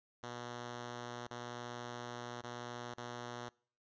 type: tone with dropouts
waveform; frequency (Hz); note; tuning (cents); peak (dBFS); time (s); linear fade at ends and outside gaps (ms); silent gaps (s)
5% pulse; 120.9; B2; -36; -32; 0.23-3.49; 5; 1.271-1.308 / 2.415-2.437 / 2.94-2.976
effects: noise-tail reverb RT60 0.5 s tail -25 dB re dry + resampled to 16000 Hz